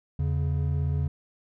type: tone pair together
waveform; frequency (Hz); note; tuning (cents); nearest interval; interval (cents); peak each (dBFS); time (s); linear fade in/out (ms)
triangle; 83 / 140.28; E2 / C#3; +12 / +21; major sixth; 909; -24 / -25; 0.19-1.08; 5
effects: none

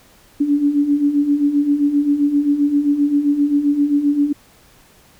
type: beating tone pair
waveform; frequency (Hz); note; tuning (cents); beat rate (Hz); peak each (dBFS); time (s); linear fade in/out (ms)
sine; 282.9 / 290.5; C#4 / D4; +35 / -19; 7.6; -20 / -14; 0.4-4.33; 10
effects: pink hiss -50 dBFS RMS until 5.19 s

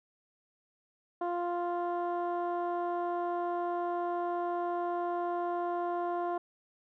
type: tone with low-pass filter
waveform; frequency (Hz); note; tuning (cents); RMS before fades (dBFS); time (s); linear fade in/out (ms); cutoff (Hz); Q
15% pulse; 349.2; F4; 0; -33; 1.21-6.38; 5; 850; 1.3
effects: none

